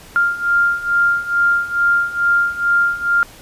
sine beating tone pair, 1396.9 / 1399.2 Hz, F6 / F6, 0 / +3 cents, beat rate 2.3 Hz, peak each -18 / -15 dBFS, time 0.16-3.23 s, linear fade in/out 0 ms, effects pink hiss -41 dBFS RMS until 3.41 s + resampled to 32000 Hz

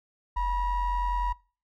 triangle ring-modulated tone, 464.3 Hz, A#4, 7 cents flat, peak -20 dBFS, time 0.36-1.33 s, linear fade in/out 10 ms, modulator 509 Hz, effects noise-tail reverb RT60 0.4 s tail -25 dB re dry

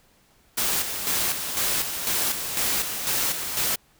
white noise with tremolo, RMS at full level -24 dBFS, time 0.57-3.76 s, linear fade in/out 10 ms, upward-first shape square, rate 2 Hz, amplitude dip 50%, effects pink hiss -60 dBFS RMS until 3.99 s

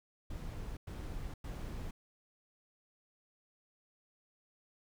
brown noise bursts, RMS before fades -42 dBFS, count 3, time 0.3-1.91 s, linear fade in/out 5 ms, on 470 ms, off 100 ms, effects none

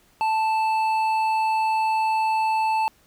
triangle tone with hard clipping, 880 Hz, A5, in tune, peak -21 dBFS, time 0.21-2.88 s, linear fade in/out 0 ms, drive 11 dB, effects pink hiss -59 dBFS RMS until 3.06 s

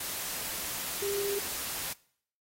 sine tone in noise, 401.2 Hz, G4, 40 cents sharp, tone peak -30 dBFS, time 1.02-1.39 s, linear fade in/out 5 ms, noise white, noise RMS -36 dBFS, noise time 0-1.93 s, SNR +3 dB, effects noise-tail reverb RT60 0.6 s tail -22 dB re dry + AAC 48 kbps

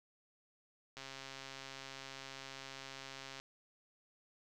click train, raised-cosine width 0.2 ms, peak -30 dBFS, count 329, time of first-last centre 0.97-3.4 s, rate 135 Hz, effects none

